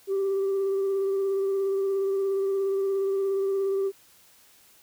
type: tone with vibrato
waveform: sine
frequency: 390.5 Hz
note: G4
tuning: 7 cents flat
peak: -21 dBFS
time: 0.07-3.92 s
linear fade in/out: 50 ms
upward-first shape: triangle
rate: 17 Hz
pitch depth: 23 cents each way
effects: tanh soft clip ceiling -21 dBFS + white hiss -57 dBFS RMS until 4.82 s